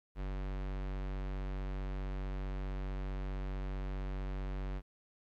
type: tone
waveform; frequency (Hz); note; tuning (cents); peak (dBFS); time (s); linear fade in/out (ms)
square; 47.69; G1; -47; -37; 0.15-4.82; 50
effects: low-pass 3000 Hz 12 dB/octave + 12-bit